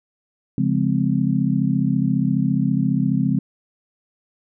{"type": "chord", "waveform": "sine", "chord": "Db major seventh", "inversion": "none", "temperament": "just", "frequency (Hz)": [138.59, 173.24, 207.9, 259.9], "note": ["Db3", "F3", "Ab3", "C4"], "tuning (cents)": [0, -14, 2, -11], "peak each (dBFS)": -22, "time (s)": [0.58, 3.39], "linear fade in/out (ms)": 2, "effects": []}